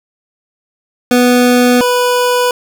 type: tone pair in turn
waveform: 25% pulse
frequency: 246.6 / 493.2 Hz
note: B3 / B4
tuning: -2 / -2 cents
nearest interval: octave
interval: 1200 cents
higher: second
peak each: -3 / -6 dBFS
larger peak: first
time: 1.11-1.81 / 1.81-2.51 s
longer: neither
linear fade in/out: 2 ms
effects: none